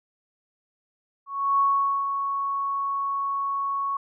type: tone with ADSR envelope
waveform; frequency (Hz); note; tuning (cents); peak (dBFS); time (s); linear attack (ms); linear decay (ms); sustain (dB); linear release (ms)
sine; 1108.7; C#6; 0; -17; 1.26-3.97; 330; 460; -7; 4
effects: none